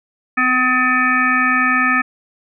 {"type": "harmonic tone with a mistuned harmonic", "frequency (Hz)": 253.6, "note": "B3", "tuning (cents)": 46, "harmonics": [1, 3, 5, 7, 9, 10], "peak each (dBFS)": [-21, -28, -17, -16, -22, -25], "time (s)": [0.37, 2.02], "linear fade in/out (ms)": 10, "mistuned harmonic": 10, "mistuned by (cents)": -27, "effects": []}